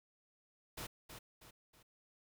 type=noise with echo; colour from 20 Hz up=pink; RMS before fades=-45 dBFS; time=0.77-0.87 s; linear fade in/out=10 ms; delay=320 ms; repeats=3; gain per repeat=-7 dB; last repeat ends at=1.83 s; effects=none